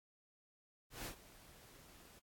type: noise with ADSR envelope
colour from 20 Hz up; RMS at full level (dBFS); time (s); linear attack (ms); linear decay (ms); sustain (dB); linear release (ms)
pink; -44; 0.9-2.2; 150; 97; -17; 19
effects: AAC 64 kbps